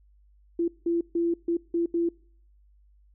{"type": "tone bursts at uneven times", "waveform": "sine", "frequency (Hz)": 339.3, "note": "F4", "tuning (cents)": -50, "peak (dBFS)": -22, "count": 6, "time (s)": [[0.59, 0.68], [0.86, 1.01], [1.15, 1.34], [1.48, 1.57], [1.74, 1.86], [1.94, 2.09]], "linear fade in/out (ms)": 5, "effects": ["noise-tail reverb RT60 0.6 s tail -25 dB re dry", "added 50 Hz sine -56 dBFS peak until 3.14 s"]}